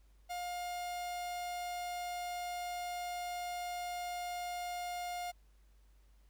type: tone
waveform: 45% pulse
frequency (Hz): 709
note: F5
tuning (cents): +26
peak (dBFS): -38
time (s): 0.29-5.32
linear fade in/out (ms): 20
effects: added 50 Hz sine -61 dBFS peak until 6.29 s + pink hiss -75 dBFS RMS until 6.29 s